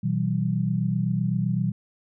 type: tone cluster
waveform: sine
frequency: 123.2 / 162.9 / 190.7 Hz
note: B2 / E3 / G3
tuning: -4 / -20 / -47 cents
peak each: -26 dBFS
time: 0.03-1.72 s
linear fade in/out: 10 ms
effects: none